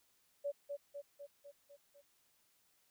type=tone with echo; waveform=sine; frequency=570 Hz; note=C#5; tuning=48 cents sharp; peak=-35 dBFS; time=0.44-0.52 s; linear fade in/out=20 ms; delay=250 ms; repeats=6; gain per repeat=-4 dB; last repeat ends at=2.02 s; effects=white hiss -74 dBFS RMS until 2.9 s